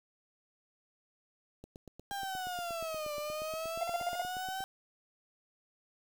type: click train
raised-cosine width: 2 ms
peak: -35 dBFS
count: 26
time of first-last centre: 1.64-4.606 s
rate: 8.43 Hz
type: linear two-way sweep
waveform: 35% pulse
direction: down then up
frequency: 806 to 587.3 to 774 Hz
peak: -34 dBFS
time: 2.11-4.64 s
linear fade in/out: 0 ms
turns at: 3.15 s
type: tone bursts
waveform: triangle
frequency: 698.5 Hz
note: F5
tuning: in tune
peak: -29 dBFS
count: 7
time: 3.81-4.218 s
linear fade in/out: 2 ms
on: 24 ms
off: 40 ms
effects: 9-bit